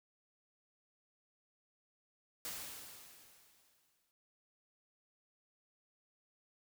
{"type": "noise with exponential decay", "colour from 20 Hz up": "white", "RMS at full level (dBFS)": -42, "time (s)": [2.45, 4.11], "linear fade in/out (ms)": 0, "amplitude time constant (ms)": 360, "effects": []}